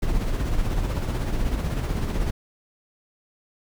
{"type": "noise with tremolo", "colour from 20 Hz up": "brown", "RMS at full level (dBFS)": -22, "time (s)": [0.02, 2.31], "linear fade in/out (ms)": 10, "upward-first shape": "sine", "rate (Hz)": 16, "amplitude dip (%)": 45, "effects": []}